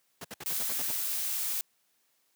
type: noise bursts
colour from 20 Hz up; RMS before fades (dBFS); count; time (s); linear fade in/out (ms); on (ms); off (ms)
pink; -40; 8; 0.21-0.918; 5; 36; 60
type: noise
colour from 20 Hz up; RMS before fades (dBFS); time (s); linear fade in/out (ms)
blue; -32; 0.46-1.61; 0
effects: white hiss -72 dBFS RMS until 2.35 s + high-pass 150 Hz 12 dB/octave